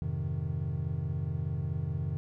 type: chord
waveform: triangle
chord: F minor seventh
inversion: none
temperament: equal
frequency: 87.31 / 103.83 / 130.81 / 155.56 Hz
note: F2 / Ab2 / C3 / Eb3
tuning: 0 / 0 / 0 / 0 cents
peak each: -34 / -37 / -33 / -33 dBFS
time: 0.02-2.17 s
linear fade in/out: 0 ms
effects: none